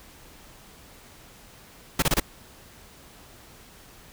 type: noise bursts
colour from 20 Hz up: pink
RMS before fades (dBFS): -21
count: 4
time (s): 1.99-2.2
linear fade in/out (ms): 5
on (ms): 33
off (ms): 26
effects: pink hiss -50 dBFS RMS until 4.12 s